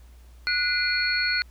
sine tone cluster, 1466 / 2054 / 2397 / 4329 Hz, F#6 / C7 / D7 / C#8, -16 / -33 / +35 / -42 cents, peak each -25 / -30 / -31 / -26 dBFS, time 0.47-1.42 s, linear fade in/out 0 ms, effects added 60 Hz sine -46 dBFS peak until 1.5 s + pink hiss -60 dBFS RMS until 1.5 s

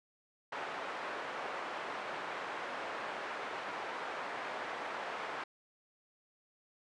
pink band-pass noise, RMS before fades -41 dBFS, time 0.52-5.44 s, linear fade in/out 5 ms, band 610 to 1800 Hz, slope 12 dB/octave, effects resampled to 22050 Hz

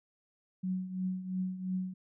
sine tone with tremolo, 185.5 Hz, F#3, 5 cents sharp, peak -29 dBFS, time 0.63-1.94 s, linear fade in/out 10 ms, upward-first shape triangle, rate 2.9 Hz, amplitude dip 75%, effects none

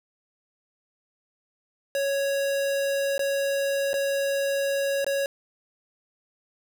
square tone with dropouts, 554.4 Hz, C#5, in tune, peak -24 dBFS, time 1.95-5.26 s, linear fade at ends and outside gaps 1 ms, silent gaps 3.18-3.193 / 3.932-3.94 / 5.045-5.065 s, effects none

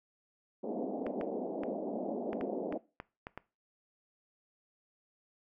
pink band-pass noise, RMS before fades -37 dBFS, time 0.63-2.78 s, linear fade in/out 10 ms, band 210 to 730 Hz, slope 48 dB/octave
clicks, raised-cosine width 0.5 ms, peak -26 dBFS, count 9, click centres 1.066 / 1.212 / 1.635 / 2.331 / 2.411 / 2.725 / 3.001 / 3.269 / 3.376 s
effects noise-tail reverb RT60 0.3 s tail -20 dB re dry

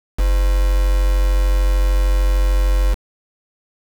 sine tone with quantisation, 46.66 Hz, F#1, 15 cents sharp, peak -12 dBFS, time 0.18-2.95 s, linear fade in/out 20 ms, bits 4, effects none

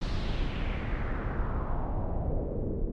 brown noise with low-pass filter sweep, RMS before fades -30 dBFS, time 0.01-2.92 s, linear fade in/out 10 ms, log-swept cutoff 4800 to 360 Hz, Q 2.3, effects MP3 64 kbps

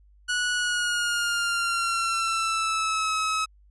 sawtooth tone with pitch glide, 1467 to 1284.5 Hz, F#6 to E6, -15 to -45 cents, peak -20 dBFS, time 0.28-3.46 s, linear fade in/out 20 ms, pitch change -230 cents, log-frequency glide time 0.53-3.14 s, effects added 50 Hz sine -53 dBFS peak until 3.7 s + resampled to 24000 Hz

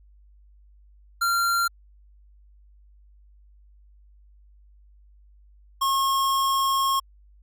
square tone pair in turn, 1380 / 1083.4 Hz, F6 / C#6, -21 / -40 cents, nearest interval major third, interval 419 cents, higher first, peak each -21 dBFS, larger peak neither, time 1.21-1.68 / 5.81-7 s, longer second, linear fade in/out 10 ms, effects added 50 Hz sine -51 dBFS peak until 7.42 s

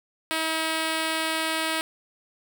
5% pulse tone, 320.2 Hz, D#4, 50 cents sharp, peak -13 dBFS, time 0.31-1.81 s, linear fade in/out 0 ms, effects none

